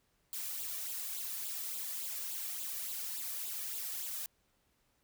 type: noise with flanger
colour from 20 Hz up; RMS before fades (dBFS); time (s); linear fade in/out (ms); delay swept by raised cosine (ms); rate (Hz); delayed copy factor
blue; -40; 0.33-4.26; 0; 0.25 to 1.75; 3.5; +0.65
effects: pink hiss -75 dBFS RMS until 5.03 s